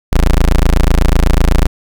25% pulse tone, 28 Hz, A0, 31 cents sharp, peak -3 dBFS, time 0.12-1.67 s, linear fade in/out 10 ms, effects none

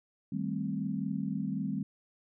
sine chord, A half-diminished seventh, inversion second, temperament equal, 155.56 / 196 / 220 / 261.6 Hz, Eb3 / G3 / A3 / C4, 0 / 0 / 0 / 0 cents, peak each -38 / -34 / -38 / -37 dBFS, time 0.32-1.83 s, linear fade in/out 5 ms, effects none

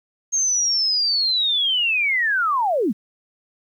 sine linear sweep, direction down, 6480 to 172.4 Hz, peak -17 dBFS, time 0.32-2.93 s, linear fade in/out 20 ms, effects 9-bit

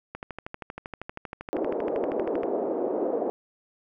click train, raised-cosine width 0.5 ms, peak -20 dBFS, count 30, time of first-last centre 0.15-2.433 s, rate 12.7 Hz
white band-pass noise, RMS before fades -28 dBFS, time 1.53-3.3 s, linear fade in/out 0 ms, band 310 to 550 Hz, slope 24 dB/octave
effects none

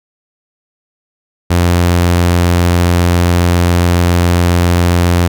sawtooth tone, 87.31 Hz, F2, in tune, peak -4 dBFS, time 1.5-5.28 s, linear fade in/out 10 ms, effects none

